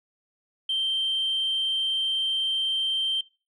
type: tone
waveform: sine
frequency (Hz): 3136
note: G7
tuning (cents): 0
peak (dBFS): -22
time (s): 0.69-3.21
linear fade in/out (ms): 5
effects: noise-tail reverb RT60 0.3 s tail -20 dB re dry + tanh soft clip ceiling -20 dBFS